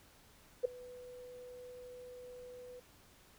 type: tone with ADSR envelope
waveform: sine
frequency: 496.7 Hz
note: B4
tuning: 10 cents sharp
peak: -25 dBFS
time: 0.63-2.8 s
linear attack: 21 ms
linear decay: 6 ms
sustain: -23 dB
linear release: 8 ms
effects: pink hiss -63 dBFS RMS until 3.38 s